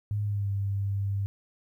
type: tone with pitch glide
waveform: sine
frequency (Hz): 103.83 to 99.31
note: G#2 to G2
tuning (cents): 0 to +23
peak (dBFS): -26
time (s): 0.11-1.26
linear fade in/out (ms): 0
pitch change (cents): -77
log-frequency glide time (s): 0.24-0.49
effects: 11-bit

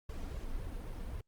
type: noise with flanger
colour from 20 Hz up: brown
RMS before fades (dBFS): -40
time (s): 0.09-1.21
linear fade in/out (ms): 5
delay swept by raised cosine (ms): 1.8 to 4.5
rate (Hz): 3.7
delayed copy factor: +0.7
effects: Opus 48 kbps

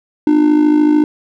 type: tone with amplitude modulation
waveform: triangle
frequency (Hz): 300.8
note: D4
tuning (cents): +42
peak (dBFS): -3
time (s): 0.27-1.04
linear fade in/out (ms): 2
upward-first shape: sine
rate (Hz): 53.5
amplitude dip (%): 65
effects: none

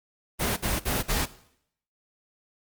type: noise bursts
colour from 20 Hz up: pink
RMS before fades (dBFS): -26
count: 4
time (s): 0.39-1.26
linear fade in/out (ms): 20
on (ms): 180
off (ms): 50
effects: noise-tail reverb RT60 0.7 s tail -17 dB re dry + Opus 24 kbps

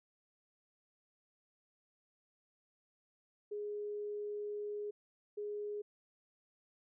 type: tone bursts at uneven times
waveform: sine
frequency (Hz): 415.3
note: G#4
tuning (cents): 0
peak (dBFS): -38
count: 2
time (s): 3.51-4.91 / 5.37-5.82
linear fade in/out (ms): 10
effects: none

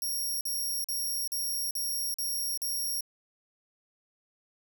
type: tone bursts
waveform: 5% pulse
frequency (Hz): 5588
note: F8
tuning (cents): 0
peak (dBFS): -24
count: 7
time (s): 0.02-3.008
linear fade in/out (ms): 2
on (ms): 390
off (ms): 43
effects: none

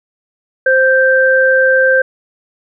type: tone pair together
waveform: sine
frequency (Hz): 523.3 / 1568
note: C5 / G6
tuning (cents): 0 / 0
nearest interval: octave + perfect fifth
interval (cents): 1900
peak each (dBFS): -10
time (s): 0.66-2.02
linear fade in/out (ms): 5
effects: none

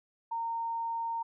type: tone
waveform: sine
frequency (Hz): 920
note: A#5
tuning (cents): -23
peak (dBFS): -31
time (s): 0.31-1.23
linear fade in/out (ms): 10
effects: none

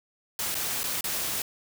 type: noise with dropouts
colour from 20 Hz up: white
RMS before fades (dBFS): -30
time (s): 0.39-1.42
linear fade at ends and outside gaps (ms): 2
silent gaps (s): 0.545-0.551 / 0.833-0.839 / 1.009-1.041
effects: none

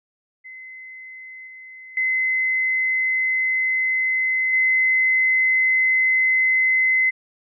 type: tone with level steps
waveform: sine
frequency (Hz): 2047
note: C7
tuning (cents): -38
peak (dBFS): -36 / -38 / -18 / -15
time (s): 0.44-7.11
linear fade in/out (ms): 20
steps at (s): 1.47 / 1.97 / 4.53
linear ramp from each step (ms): 2
effects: none

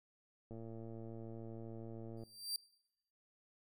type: click train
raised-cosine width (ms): 2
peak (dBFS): -37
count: 196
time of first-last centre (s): 0.51-2.236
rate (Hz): 113
type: tone with exponential growth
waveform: sawtooth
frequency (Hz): 4699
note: D8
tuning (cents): 0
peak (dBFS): -32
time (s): 2.17-2.56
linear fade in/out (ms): 2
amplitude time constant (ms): 84
effects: noise-tail reverb RT60 0.8 s tail -21 dB re dry

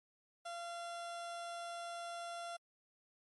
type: tone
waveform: 30% pulse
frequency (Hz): 687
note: F5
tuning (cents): -29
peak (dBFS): -40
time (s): 0.45-2.57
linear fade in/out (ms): 10
effects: MP3 48 kbps

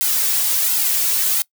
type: noise with flanger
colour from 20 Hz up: blue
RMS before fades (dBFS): -18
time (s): 0.01-1.42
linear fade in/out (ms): 0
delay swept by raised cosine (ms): 1.7 to 3.3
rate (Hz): 1.4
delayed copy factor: -0.95
effects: noise-tail reverb RT60 0.1 s tail -23 dB re dry

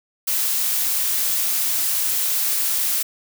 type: noise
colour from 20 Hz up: blue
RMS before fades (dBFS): -21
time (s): 0.27-3.03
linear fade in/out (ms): 10
effects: none

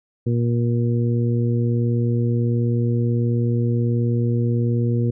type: harmonic tone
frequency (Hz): 118.6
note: A#2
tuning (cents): +30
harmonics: 1 / 2 / 3 / 4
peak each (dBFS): -18 / -24 / -28 / -30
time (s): 0.26-5.11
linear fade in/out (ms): 10
effects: none

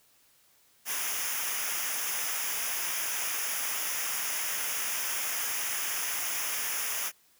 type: noise with comb filter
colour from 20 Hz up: white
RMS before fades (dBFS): -32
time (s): 0.85-7.12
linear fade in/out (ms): 50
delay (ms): 0.24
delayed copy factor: -0.8
effects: white hiss -64 dBFS RMS until 7.39 s

